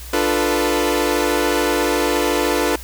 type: chord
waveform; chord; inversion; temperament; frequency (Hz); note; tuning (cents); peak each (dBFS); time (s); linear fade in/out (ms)
sawtooth; B half-diminished seventh; first; equal with one note detuned; 296.2 / 349.2 / 440 / 493.9; D4 / F4 / A4 / B4; +15 / 0 / 0 / 0; -18; 0.13-2.76; 5
effects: added 60 Hz sine -33 dBFS peak until 2.83 s + white hiss -38 dBFS RMS until 2.83 s